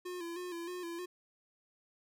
square tone with vibrato, 349.2 Hz, F4, in tune, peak -40 dBFS, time 0.05-1.06 s, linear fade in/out 10 ms, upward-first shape square, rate 3.2 Hz, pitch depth 52 cents each way, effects none

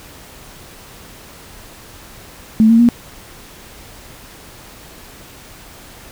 sine tone with pitch steps, 220 / 228.7 / 237.7 Hz, A3 / A#3 / A#3, 0 / -33 / +34 cents, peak -6 dBFS, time 2.6-2.888 s, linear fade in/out 0 ms, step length 96 ms, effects pink hiss -39 dBFS RMS until 6.11 s

